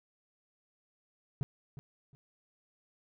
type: tone with echo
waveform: triangle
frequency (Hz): 137.7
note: C#3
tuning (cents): -11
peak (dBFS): -27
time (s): 1.41-1.43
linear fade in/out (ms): 0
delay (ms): 360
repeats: 2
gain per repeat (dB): -13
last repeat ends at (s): 2.15
effects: none